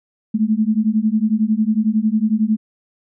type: beating tone pair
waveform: sine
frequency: 211.5 / 222.5 Hz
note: G#3 / A3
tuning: +32 / +20 cents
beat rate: 11 Hz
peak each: -17 dBFS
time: 0.34-2.57 s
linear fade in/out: 10 ms
effects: none